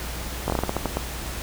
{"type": "slowing click train", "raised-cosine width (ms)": 1, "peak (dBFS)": -9, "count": 10, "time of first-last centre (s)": [0.48, 0.97], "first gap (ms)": 19, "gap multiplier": 1.25, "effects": ["added 60 Hz sine -33 dBFS peak until 1.42 s", "pink hiss -34 dBFS RMS until 1.42 s"]}